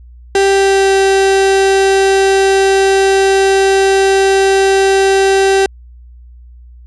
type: tone with pitch glide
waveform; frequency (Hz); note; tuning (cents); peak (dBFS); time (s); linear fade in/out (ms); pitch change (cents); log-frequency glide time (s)
35% pulse; 392 to 388.4; G4 to G4; 0 to -16; -6; 0.35-5.66; 2; -16; 0.53-0.93
effects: added 60 Hz sine -34 dBFS peak until 6.86 s + resampled to 22050 Hz